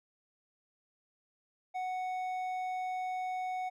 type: tone with hard clipping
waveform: sine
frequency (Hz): 740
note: F#5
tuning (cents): 0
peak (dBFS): -35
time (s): 1.74-3.7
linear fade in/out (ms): 20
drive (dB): 6
effects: none